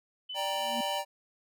sine tone, 3006 Hz, F#7, 27 cents sharp, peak -36 dBFS, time 0.29-0.99 s, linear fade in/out 10 ms
square chord, G minor, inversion second, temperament just, 588 / 784 / 940.8 Hz, D5 / G5 / Bb5, +2 / 0 / +16 cents, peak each -36 dBFS, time 0.34-1.05 s, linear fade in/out 50 ms
sine tone with exponential growth, 235.2 Hz, A#3, 16 cents sharp, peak -31 dBFS, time 0.51-0.81 s, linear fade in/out 5 ms, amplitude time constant 65 ms
effects none

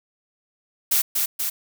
blue noise with echo, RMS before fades -19 dBFS, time 0.91-1.02 s, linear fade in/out 10 ms, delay 240 ms, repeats 2, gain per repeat -3 dB, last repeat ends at 1.5 s, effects none

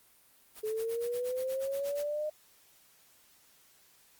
white noise with tremolo, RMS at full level -45 dBFS, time 0.54-2.06 s, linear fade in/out 50 ms, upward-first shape sine, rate 8.4 Hz, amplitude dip 100%
sine linear sweep, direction up, 428.4 to 613 Hz, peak -31 dBFS, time 0.63-2.3 s, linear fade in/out 10 ms
effects white hiss -63 dBFS RMS until 4.19 s + Opus 32 kbps

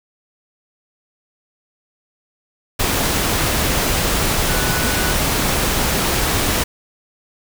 sine tone in noise, 1480 Hz, F#6, in tune, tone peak -26 dBFS, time 4.48-5.13 s, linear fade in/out 10 ms, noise pink, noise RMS -18 dBFS, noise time 2.79-6.64 s, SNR -11 dB, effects none

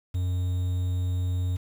triangle tone with quantisation, 90.5 Hz, F#2, 38 cents flat, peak -22 dBFS, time 0.14-1.57 s, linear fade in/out 10 ms, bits 8, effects none

